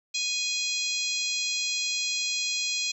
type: harmonic tone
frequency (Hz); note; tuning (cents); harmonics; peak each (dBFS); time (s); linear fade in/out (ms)
829; G#5; -3; 3 / 4 / 5 / 6 / 7 / 8 / 9; -32 / -34 / -31 / -38 / -37 / -36 / -37; 0.14-2.92; 10
effects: 10-bit